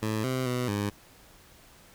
15% pulse tone with pitch steps, 109.1 / 129.4 / 124.5 / 102.2 Hz, A2 / C3 / B2 / G#2, -14 / -19 / +14 / -27 cents, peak -21 dBFS, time 0.02-0.9 s, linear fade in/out 10 ms, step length 220 ms, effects pink hiss -55 dBFS RMS until 1.94 s

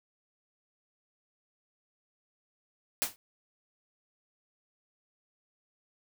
white noise with exponential decay, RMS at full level -25 dBFS, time 3.02-3.16 s, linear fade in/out 0 ms, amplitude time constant 30 ms, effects none

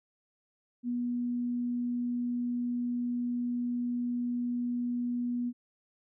sine tone, 242.8 Hz, B3, 29 cents flat, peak -29 dBFS, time 0.83-5.53 s, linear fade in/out 50 ms, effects none

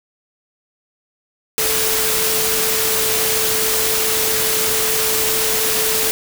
sine tone in noise, 440 Hz, A4, in tune, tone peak -24 dBFS, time 1.58-6.11 s, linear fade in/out 0 ms, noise white, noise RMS -18 dBFS, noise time 1.58-6.11 s, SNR -9 dB, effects none

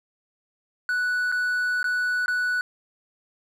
triangle tone with dropouts, 1480 Hz, F#6, in tune, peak -20 dBFS, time 0.89-2.61 s, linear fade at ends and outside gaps 1 ms, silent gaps 1.317-1.323 / 1.829-1.842 / 2.26-2.281 s, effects none

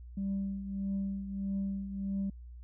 sine tone with tremolo, 196 Hz, G3, in tune, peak -28 dBFS, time 0.17-2.3 s, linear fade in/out 5 ms, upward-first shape triangle, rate 1.6 Hz, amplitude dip 70%, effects tanh soft clip ceiling -28 dBFS + added 60 Hz sine -45 dBFS peak until 2.63 s

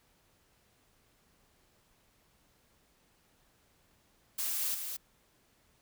blue noise with echo, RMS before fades -34 dBFS, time 4.38-4.75 s, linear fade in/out 10 ms, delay 220 ms, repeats 1, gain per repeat -5 dB, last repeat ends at 4.97 s, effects pink hiss -69 dBFS RMS until 5.81 s

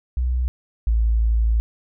sine tone pair in turn, 62.2 / 55.94 Hz, B1 / A1, +13 / +29 cents, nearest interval major second, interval 184 cents, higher first, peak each -18 / -15 dBFS, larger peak second, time 0.17-0.48 / 0.87-1.6 s, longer second, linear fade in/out 0 ms, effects none

